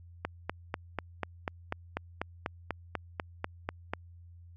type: click train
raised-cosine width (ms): 0.5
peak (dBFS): -16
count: 16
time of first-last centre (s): 0.25-3.936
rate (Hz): 4.07
effects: added 86 Hz sine -49 dBFS peak until 4.56 s + MP3 96 kbps